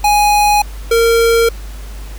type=tone pair in turn; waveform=square; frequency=830.6 / 461.1 Hz; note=G#5 / A#4; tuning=0 / -19 cents; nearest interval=minor seventh; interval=1019 cents; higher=first; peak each=-9 dBFS; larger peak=neither; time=0.04-0.62 / 0.91-1.49 s; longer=neither; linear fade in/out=5 ms; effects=added 50 Hz sine -25 dBFS peak until 2.18 s + pink hiss -38 dBFS RMS until 2.18 s